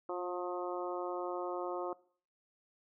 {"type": "harmonic tone with a mistuned harmonic", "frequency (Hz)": 178.9, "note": "F3", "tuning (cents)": 42, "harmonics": [2, 3, 4, 5, 6, 7], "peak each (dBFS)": [-39, -41, -44, -46, -45, -46], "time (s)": [0.09, 1.93], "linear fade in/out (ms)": 2, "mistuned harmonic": 2, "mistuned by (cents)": -16, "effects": ["noise-tail reverb RT60 0.5 s tail -21 dB re dry"]}